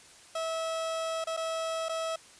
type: tone with dropouts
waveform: 30% pulse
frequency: 650 Hz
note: E5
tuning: 24 cents flat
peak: -28 dBFS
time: 0.35-2.16 s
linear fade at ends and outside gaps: 5 ms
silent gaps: 1.242-1.27 / 1.367-1.373 / 1.886-1.893 s
effects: white hiss -54 dBFS RMS until 2.39 s + resampled to 22050 Hz